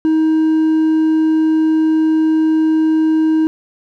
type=tone with hard clipping; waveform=triangle; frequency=316.1 Hz; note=D#4; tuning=27 cents sharp; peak=-11 dBFS; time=0.05-3.47 s; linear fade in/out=0 ms; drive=5 dB; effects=none